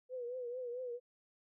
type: tone with vibrato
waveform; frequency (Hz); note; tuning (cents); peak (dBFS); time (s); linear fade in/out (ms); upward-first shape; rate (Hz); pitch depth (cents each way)
sine; 493.9; B4; 0; -39; 0.09-1; 50; triangle; 4.5; 86
effects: none